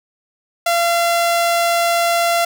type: tone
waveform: sawtooth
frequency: 684 Hz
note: F5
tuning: 36 cents flat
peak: -10 dBFS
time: 0.66-2.45 s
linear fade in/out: 5 ms
effects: none